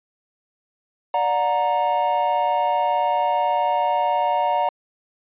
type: chord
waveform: triangle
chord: D augmented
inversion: none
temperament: equal with one note detuned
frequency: 587.3 / 725.6 / 932.3 Hz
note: D5 / F#5 / A#5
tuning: 0 / -34 / 0 cents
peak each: -23 / -20 / -19 dBFS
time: 1.14-4.69 s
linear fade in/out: 2 ms
effects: resampled to 8000 Hz